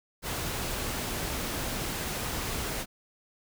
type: noise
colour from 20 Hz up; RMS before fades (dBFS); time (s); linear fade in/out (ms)
pink; -33; 0.22-2.86; 50
effects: none